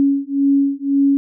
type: beating tone pair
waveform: sine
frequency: 277.2 / 279.1 Hz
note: C#4 / C#4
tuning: 0 / +12 cents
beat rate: 1.9 Hz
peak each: -16 dBFS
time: 0-1.17 s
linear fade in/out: 0 ms
effects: none